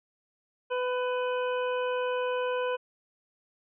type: harmonic tone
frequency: 499.9 Hz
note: B4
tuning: 21 cents sharp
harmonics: 1 / 2 / 3 / 5 / 6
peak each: -28 / -34 / -38 / -42 / -44 dBFS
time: 0.7-2.77 s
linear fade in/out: 20 ms
effects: none